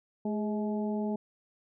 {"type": "harmonic tone with a mistuned harmonic", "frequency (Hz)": 212.7, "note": "G#3", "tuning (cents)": 42, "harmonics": [1, 2, 3, 4], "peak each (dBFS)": [-30, -36, -40, -42], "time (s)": [0.25, 1.16], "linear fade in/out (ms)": 5, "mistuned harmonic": 2, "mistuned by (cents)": -47, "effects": []}